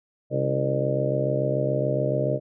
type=harmonic tone with a mistuned harmonic; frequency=67 Hz; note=C2; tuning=42 cents sharp; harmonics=2 / 3 / 4 / 5 / 6 / 7 / 8 / 9; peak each=-26 / -35 / -34 / -33 / -33 / -30 / -32 / -26 dBFS; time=0.3-2.4 s; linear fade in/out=50 ms; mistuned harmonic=4; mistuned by=+100 cents; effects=none